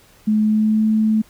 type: tone with pitch glide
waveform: sine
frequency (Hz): 214.2 to 217.6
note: A3 to A3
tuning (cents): -46 to -19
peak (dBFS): -13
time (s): 0.27-1.22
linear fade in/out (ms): 10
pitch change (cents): +27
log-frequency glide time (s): 0.42-0.87
effects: pink hiss -51 dBFS RMS until 1.29 s